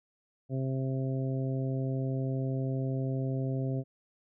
harmonic tone, 132.5 Hz, C3, 22 cents sharp, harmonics 1 / 2 / 3 / 4 / 5, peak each -30 / -36 / -40 / -42 / -44 dBFS, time 0.49-3.84 s, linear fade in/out 50 ms, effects none

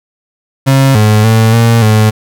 35% pulse tone with pitch steps, 135.2 / 106.9 / 111.8 / 115.6 / 108.2 Hz, C#3 / A2 / A2 / A#2 / A2, -43 / -49 / +28 / -14 / -29 cents, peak -3 dBFS, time 0.66-2.11 s, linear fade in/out 20 ms, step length 290 ms, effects none

